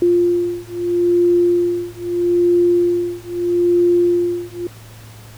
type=beating tone pair; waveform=sine; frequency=349.2 / 349.98 Hz; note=F4 / F4; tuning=0 / +4 cents; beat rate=0.78 Hz; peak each=-16 dBFS; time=0.02-4.67 s; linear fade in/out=2 ms; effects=added 110 Hz sine -38 dBFS peak until 5.37 s + pink hiss -43 dBFS RMS until 5.37 s